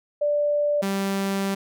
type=tone pair in turn; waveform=sine / sawtooth; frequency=587 / 195.89 Hz; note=D5 / G3; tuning=-1 / -1 cents; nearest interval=octave + perfect fifth; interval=1900 cents; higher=first; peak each=-19 dBFS; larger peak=neither; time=0.21-0.82 / 0.82-1.55 s; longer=second; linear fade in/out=10 ms; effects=none